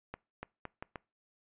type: accelerating click train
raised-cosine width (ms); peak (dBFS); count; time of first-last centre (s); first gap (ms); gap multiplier
0.5; -25; 5; 0.14-0.958; 290; 0.77
effects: noise-tail reverb RT60 0.3 s tail -24 dB re dry + resampled to 8000 Hz